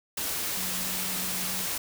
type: tone in noise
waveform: sine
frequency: 185.1 Hz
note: F#3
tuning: 1 cent sharp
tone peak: -40 dBFS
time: 0.57-1.66 s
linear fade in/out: 5 ms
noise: white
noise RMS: -31 dBFS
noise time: 0.17-1.78 s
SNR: -12 dB
effects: none